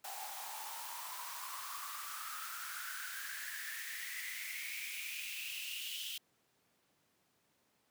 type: noise with high-pass filter sweep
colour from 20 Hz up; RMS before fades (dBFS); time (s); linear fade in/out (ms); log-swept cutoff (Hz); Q
white; -44; 0.04-6.18; 5; 760 to 3100; 8.2
effects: pink hiss -75 dBFS RMS until 7.9 s + high-pass 150 Hz 12 dB/octave